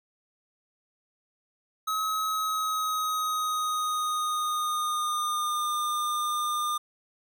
square tone with pitch glide, 1279 to 1207.2 Hz, D#6 to D6, +47 to +47 cents, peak -27 dBFS, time 1.87-6.78 s, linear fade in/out 10 ms, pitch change -100 cents, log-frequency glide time 2.25-5.73 s, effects none

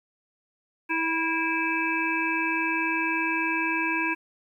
harmonic tone with a mistuned harmonic, 325.7 Hz, E4, 21 cents flat, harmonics 1 / 3 / 5 / 7 / 8, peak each -30 / -30 / -30 / -30 / -30 dBFS, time 0.89-4.15 s, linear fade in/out 20 ms, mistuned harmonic 7, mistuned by +37 cents, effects 10-bit

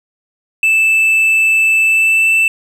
triangle tone with pitch glide, 2637 to 2655 Hz, E7 to E7, 0 to +12 cents, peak -7 dBFS, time 0.63-2.48 s, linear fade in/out 2 ms, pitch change +12 cents, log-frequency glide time 1.83-2.3 s, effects none

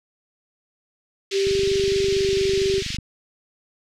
sine tone with pitch glide, 392 to 388.4 Hz, G4 to G4, 0 to -16 cents, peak -18 dBFS, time 1.31-2.83 s, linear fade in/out 50 ms, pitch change -16 cents, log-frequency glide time 1.97-2.45 s
white band-pass noise, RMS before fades -31 dBFS, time 1.31-2.97 s, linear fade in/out 5 ms, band 2100 to 5200 Hz, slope 24 dB/octave
click train, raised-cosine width 5 ms, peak -20 dBFS, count 38, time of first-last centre 1.47-2.986 s, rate 24.4 Hz
effects none

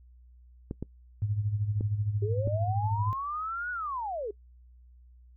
clicks, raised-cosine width 3 ms, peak -21 dBFS, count 4, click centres 0.711 / 0.826 / 1.809 / 2.474 s
sine tone with tremolo, 104.3 Hz, G#2, 8 cents sharp, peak -24 dBFS, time 1.22-3.13 s, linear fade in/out 0 ms, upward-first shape sine, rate 13 Hz, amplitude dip 65%
sine linear two-way sweep, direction up then down, 390.4 to 1481 to 390.4 Hz, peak -31 dBFS, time 2.22-4.31 s, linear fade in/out 5 ms, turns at 3.71 s
effects noise-tail reverb RT60 0.1 s tail -23 dB re dry + added 61 Hz sine -52 dBFS peak until 5.36 s

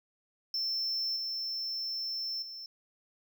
triangle tone with level steps, 5340 Hz, E8, 22 cents sharp, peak -29 / -32 / -40 dBFS, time 0.54-2.66 s, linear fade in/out 2 ms, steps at 1.16 / 2.42 s, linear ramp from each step 5 ms, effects none

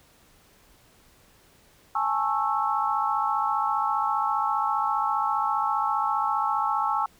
sine chord, A major seventh, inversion third, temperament just, 825 / 880 / 1100 / 1320 Hz, G#5 / A5 / C#6 / E6, -12 / 0 / -14 / +2 cents, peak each -28 dBFS, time 1.95-7.06 s, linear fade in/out 5 ms, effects pink hiss -58 dBFS RMS until 7.19 s

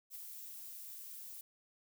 violet noise with ADSR envelope, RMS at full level -45 dBFS, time 0.1-1.41 s, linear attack 53 ms, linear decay 10 ms, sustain -4 dB, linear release 3 ms, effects none

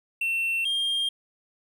triangle tone pair in turn, 2700 / 3211 Hz, E7 / G7, +41 / +41 cents, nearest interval minor third, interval 300 cents, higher second, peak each -22 dBFS, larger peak neither, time 0.21-0.65 / 0.65-1.09 s, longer neither, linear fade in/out 5 ms, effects none

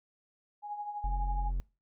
sine tone with tremolo, 829 Hz, G#5, 3 cents flat, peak -33 dBFS, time 0.62-1.52 s, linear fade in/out 50 ms, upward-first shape triangle, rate 12 Hz, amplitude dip 65%
triangle tone, 44.38 Hz, F1, 29 cents sharp, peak -27 dBFS, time 1.04-1.6 s, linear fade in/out 0 ms
effects noise-tail reverb RT60 0.3 s tail -24 dB re dry

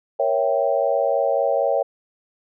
sine chord, A# diminished seventh, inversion none, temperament equal with one note detuned, 470.5 / 554.4 / 659.3 / 784 Hz, A#4 / C#5 / E5 / G5, +16 / 0 / 0 / 0 cents, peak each -25 / -20 / -23 / -25 dBFS, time 0.19-1.83 s, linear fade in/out 10 ms, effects none

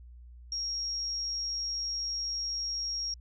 sine tone, 5588 Hz, F8, in tune, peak -31 dBFS, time 0.52-3.14 s, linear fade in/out 2 ms, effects added 60 Hz sine -47 dBFS peak until 3.2 s

